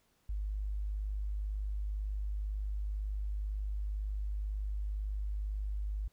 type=tone; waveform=sine; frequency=51 Hz; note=G#1; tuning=31 cents flat; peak=-33 dBFS; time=0.29-6.08 s; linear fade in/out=5 ms; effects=pink hiss -73 dBFS RMS until 6.12 s